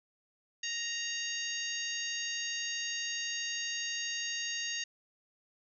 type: harmonic tone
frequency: 932.3 Hz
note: A#5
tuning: in tune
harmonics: 2 / 3 / 4 / 5 / 6 / 7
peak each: -40 / -39 / -43 / -42 / -47 / -40 dBFS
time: 0.63-4.84 s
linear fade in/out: 5 ms
effects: none